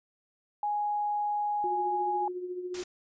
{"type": "tone", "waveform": "sine", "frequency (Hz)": 830.6, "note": "G#5", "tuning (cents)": 0, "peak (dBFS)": -27, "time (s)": [0.63, 2.28], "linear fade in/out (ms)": 2}
{"type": "tone with tremolo", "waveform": "sine", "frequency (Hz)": 361, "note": "F#4", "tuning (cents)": -43, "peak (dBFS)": -31, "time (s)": [1.64, 2.83], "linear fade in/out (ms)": 0, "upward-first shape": "triangle", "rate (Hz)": 14, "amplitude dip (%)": 60}
{"type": "noise", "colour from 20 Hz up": "white", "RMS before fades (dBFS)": -40, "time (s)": [2.74, 2.84], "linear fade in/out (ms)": 5}
{"effects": ["resampled to 16000 Hz"]}